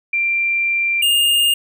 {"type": "tone pair in turn", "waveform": ["sine", "square"], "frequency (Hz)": [2367, 2826], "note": ["D7", "F7"], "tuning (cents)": [13, 20], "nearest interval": "minor third", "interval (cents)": 307, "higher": "second", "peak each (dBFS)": [-15, -13], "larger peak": "second", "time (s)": [[0.13, 1.02], [1.02, 1.54]], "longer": "first", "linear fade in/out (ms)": 5, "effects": []}